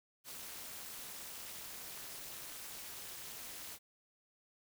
white noise with amplitude modulation, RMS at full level -44 dBFS, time 0.24-3.79 s, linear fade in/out 50 ms, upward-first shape sine, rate 268 Hz, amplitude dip 85%, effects none

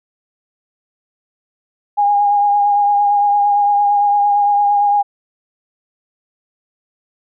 sine tone with vibrato, 817 Hz, G#5, 29 cents flat, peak -10 dBFS, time 1.97-5.03 s, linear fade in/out 20 ms, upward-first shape triangle, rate 8.8 Hz, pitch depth 25 cents each way, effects none

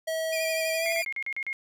square tone with pitch glide, 644 to 664.4 Hz, E5 to E5, -41 to +13 cents, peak -28 dBFS, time 0.07-1.02 s, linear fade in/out 10 ms, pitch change +54 cents, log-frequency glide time 0.74-0.86 s
sawtooth tone with vibrato, 2400 Hz, D7, 37 cents sharp, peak -27 dBFS, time 0.32-1.05 s, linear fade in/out 10 ms, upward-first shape sine, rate 12 Hz, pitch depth 43 cents each way
sine tone bursts, 2146 Hz, C7, 43 cents sharp, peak -29 dBFS, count 7, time 0.86-1.529 s, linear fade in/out 0 ms, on 63 ms, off 38 ms
effects none

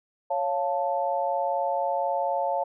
sine chord, Db augmented, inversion none, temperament equal, 554.4 / 698.5 / 880 Hz, Db5 / F5 / A5, 0 / 0 / 0 cents, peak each -28 dBFS, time 0.3-2.64 s, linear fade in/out 10 ms, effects none

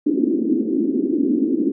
white band-pass noise, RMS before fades -19 dBFS, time 0.06-1.72 s, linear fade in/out 10 ms, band 240 to 340 Hz, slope 48 dB/octave, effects none

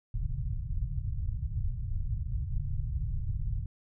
pink low-pass noise, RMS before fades -32 dBFS, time 0.14-3.66 s, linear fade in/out 2 ms, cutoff 140 Hz, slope 48 dB/octave, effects none

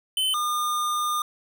square tone pair in turn, 3053 / 1211.6 Hz, G7 / D#6, -46 / -46 cents, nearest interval octave + major third, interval 1600 cents, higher first, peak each -22 / -24 dBFS, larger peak first, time 0.17-0.34 / 0.34-1.22 s, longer second, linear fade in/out 2 ms, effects none

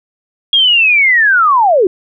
sine linear sweep, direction down, 3300 to 340 Hz, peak -6 dBFS, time 0.53-1.87 s, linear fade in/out 2 ms, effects none

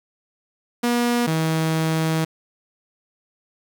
sawtooth tone pair in turn, 240 / 160.18 Hz, B3 / E3, -49 / -49 cents, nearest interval perfect fifth, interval 700 cents, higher first, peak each -14 / -15 dBFS, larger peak first, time 0.83-1.27 / 1.27-2.25 s, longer second, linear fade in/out 10 ms, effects 7-bit

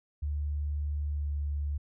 sine tone with pitch glide, 73.42 to 72.62 Hz, D2 to D2, 0 to -19 cents, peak -29 dBFS, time 0.22-1.78 s, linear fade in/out 10 ms, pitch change -19 cents, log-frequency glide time 1.15-1.28 s, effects none

